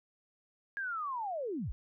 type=linear sweep; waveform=sine; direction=down; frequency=1651 to 32.23 Hz; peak=-34 dBFS; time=0.77-1.72 s; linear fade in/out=0 ms; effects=none